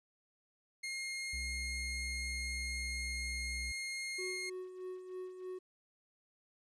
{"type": "tone", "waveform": "sawtooth", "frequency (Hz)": 2137, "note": "C7", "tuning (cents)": 36, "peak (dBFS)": -35, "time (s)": [0.83, 4.5], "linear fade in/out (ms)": 10}
{"type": "tone with pitch glide", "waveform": "triangle", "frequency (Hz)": [64.7, 63.08], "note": ["C2", "B1"], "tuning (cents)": [-19, 37], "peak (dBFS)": -39, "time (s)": [1.33, 3.72], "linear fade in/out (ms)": 5, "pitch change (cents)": -44, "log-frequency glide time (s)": [2.29, 3.58]}
{"type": "tone with tremolo", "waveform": "triangle", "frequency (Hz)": 369, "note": "F#4", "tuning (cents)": -5, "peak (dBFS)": -38, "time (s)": [4.18, 5.59], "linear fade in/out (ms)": 10, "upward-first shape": "sine", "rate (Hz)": 3.2, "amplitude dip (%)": 60}
{"effects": ["resampled to 24000 Hz", "12-bit"]}